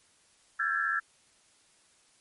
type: tone cluster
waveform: sine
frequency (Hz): 1347 / 1579 / 1679 / 1755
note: E6 / G6 / G#6 / A6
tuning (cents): +37 / +12 / +18 / -5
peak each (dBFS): -31 / -34 / -31 / -34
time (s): 0.59-1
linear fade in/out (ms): 10
effects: white hiss -64 dBFS RMS until 2.2 s + MP3 48 kbps